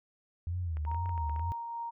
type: tone with vibrato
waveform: sine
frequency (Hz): 82.41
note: E2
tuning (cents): 0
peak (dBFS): -31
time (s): 0.47-1.52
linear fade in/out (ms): 0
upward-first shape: sine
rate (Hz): 2.1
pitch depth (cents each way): 160
type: clicks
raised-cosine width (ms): 0.5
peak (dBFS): -34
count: 10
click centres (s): 0.77 / 0.851 / 0.915 / 0.946 / 1.059 / 1.093 / 1.178 / 1.296 / 1.362 / 1.395
type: tone with tremolo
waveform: sine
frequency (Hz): 932.3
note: A#5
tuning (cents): 0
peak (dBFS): -34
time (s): 0.86-1.91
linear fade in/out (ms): 20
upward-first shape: triangle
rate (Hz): 3.4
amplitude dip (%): 30
effects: none